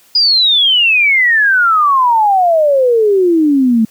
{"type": "exponential sweep", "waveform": "sine", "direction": "down", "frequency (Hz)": [4978, 216.6], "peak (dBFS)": -7, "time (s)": [0.15, 3.85], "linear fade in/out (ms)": 5, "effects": ["white hiss -48 dBFS RMS until 3.9 s", "high-pass 80 Hz 12 dB/octave"]}